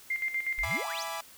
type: tone with tremolo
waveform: sine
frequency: 2099 Hz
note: C7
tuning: 5 cents sharp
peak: -27 dBFS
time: 0.1-0.83 s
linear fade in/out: 5 ms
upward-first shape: square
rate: 8.2 Hz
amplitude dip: 65%
type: exponential sweep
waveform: sine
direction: up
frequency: 30.53 to 6660 Hz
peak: -36 dBFS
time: 0.58-1.03 s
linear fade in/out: 0 ms
type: chord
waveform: sawtooth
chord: E dominant seventh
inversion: none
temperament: equal with one note detuned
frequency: 662.7 / 830.6 / 987.8 / 1174.7 Hz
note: E5 / G#5 / B5 / D6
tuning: +9 / 0 / 0 / 0 cents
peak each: -36 dBFS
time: 0.63-1.21 s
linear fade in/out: 5 ms
effects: white hiss -53 dBFS RMS until 1.37 s